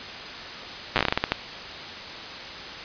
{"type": "slowing click train", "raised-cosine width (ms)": 0.3, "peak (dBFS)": -4, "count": 12, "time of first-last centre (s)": [0.96, 1.32], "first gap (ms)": 8, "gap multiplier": 1.26, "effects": ["white hiss -36 dBFS RMS until 2.84 s", "resampled to 11025 Hz"]}